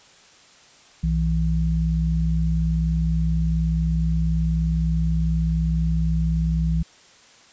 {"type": "tone pair together", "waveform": "sine", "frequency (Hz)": [61.74, 162.84], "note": ["B1", "E3"], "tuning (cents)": [0, -21], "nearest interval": "octave + perfect fourth", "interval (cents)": 1679, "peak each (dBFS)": -21, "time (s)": [1.03, 6.83], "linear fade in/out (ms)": 10, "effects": ["white hiss -51 dBFS RMS until 7.52 s", "resampled to 16000 Hz"]}